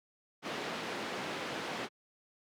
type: band-pass noise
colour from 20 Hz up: pink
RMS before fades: -39 dBFS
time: 0.42-1.89 s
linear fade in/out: 50 ms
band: 240 to 3600 Hz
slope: 12 dB/octave
effects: high-pass 100 Hz 12 dB/octave